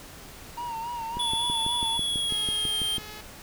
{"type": "tone with vibrato", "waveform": "triangle", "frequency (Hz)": 932, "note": "A#5", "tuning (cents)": -1, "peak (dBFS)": -29, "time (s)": [0.57, 1.98], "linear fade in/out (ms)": 10, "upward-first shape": "sine", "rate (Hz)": 3.6, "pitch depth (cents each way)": 60}
{"type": "click train", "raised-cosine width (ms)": 3, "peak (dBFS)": -22, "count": 12, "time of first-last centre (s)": [1.17, 2.982], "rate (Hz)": 6.07}
{"type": "tone with pitch glide", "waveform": "square", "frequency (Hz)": [3425, 3177], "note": ["A7", "G7"], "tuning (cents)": [-47, 23], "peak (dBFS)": -26, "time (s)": [1.19, 2.98], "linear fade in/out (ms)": 10, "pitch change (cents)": -130, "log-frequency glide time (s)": [1.85, 2.8]}
{"type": "tone", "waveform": "5% pulse", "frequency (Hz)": 425.2, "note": "G#4", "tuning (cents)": 41, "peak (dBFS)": -30, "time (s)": [2.29, 3.21], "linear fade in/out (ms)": 5}
{"effects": ["pink hiss -45 dBFS RMS until 3.42 s"]}